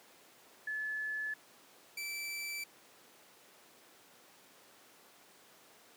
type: tone pair in turn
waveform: sine / sawtooth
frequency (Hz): 1724 / 2326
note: A6 / D7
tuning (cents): -36 / -17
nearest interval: perfect fourth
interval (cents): 519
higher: second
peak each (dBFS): -35 / -35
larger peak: neither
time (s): 0.67-1.34 / 1.97-2.64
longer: neither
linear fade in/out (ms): 5
effects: pink hiss -60 dBFS RMS until 5.96 s + high-pass 300 Hz 12 dB/octave